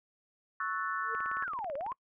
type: chord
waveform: sine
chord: F# minor seventh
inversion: second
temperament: equal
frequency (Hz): 1108.7 / 1318.5 / 1480 / 1760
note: C#6 / E6 / F#6 / A6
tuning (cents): 0 / 0 / 0 / 0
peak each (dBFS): -36 / -37 / -37 / -40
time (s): 0.6-1.44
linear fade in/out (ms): 2
type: tone with exponential growth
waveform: sine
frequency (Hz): 455.3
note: A#4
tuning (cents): -41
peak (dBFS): -37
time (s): 0.98-1.15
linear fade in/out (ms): 5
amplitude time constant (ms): 35
type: click train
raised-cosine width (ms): 0.5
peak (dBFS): -31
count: 15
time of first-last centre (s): 1.15-1.919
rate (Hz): 18.2
type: exponential two-way sweep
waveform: sine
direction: down then up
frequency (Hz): 1760 to 529 to 1107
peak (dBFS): -34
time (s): 1.42-1.93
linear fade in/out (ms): 5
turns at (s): 1.75
effects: noise-tail reverb RT60 0.1 s tail -26 dB re dry